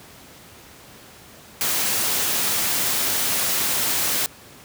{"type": "noise", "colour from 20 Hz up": "white", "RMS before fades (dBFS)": -22, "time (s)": [1.61, 4.26], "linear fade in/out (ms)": 0, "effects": ["pink hiss -45 dBFS RMS until 4.64 s", "high-pass 80 Hz 12 dB/octave"]}